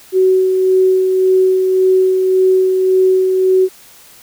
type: tone with tremolo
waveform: sine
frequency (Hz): 374.8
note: F#4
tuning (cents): +22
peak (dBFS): -7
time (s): 0.12-3.69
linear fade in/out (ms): 50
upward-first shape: sine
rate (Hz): 1.8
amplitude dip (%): 35
effects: white hiss -42 dBFS RMS until 4.22 s